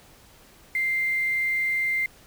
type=tone with quantisation; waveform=sine; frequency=2093 Hz; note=C7; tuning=in tune; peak=-22 dBFS; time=0.75-2.06 s; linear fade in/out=2 ms; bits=7; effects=pink hiss -53 dBFS RMS until 2.26 s